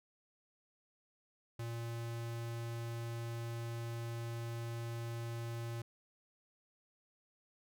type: tone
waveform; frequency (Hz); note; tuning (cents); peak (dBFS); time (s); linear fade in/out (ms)
square; 116.54; A#2; 0; -40; 1.59-5.82; 5
effects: none